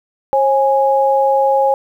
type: tone pair together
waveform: sine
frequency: 540 / 829 Hz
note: C#5 / G#5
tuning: -45 / -3 cents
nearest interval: perfect fifth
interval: 742 cents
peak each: -13 dBFS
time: 0.33-1.74 s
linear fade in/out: 0 ms
effects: 8-bit